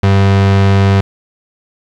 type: tone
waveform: 35% pulse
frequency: 98 Hz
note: G2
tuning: in tune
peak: -5 dBFS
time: 0.03-1.01 s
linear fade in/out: 5 ms
effects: low-pass 4000 Hz 12 dB/octave + 7-bit